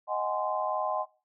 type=chord; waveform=sine; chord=Ab dominant seventh; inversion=second; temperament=just; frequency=623 / 747.5 / 830.6 / 1038.3 Hz; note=Eb5 / Gb5 / Ab5 / C6; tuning=+2 / +17 / 0 / -14 cents; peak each=-32 / -33 / -34 / -33 dBFS; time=0.07-1.06 s; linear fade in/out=50 ms; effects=noise-tail reverb RT60 0.3 s tail -18 dB re dry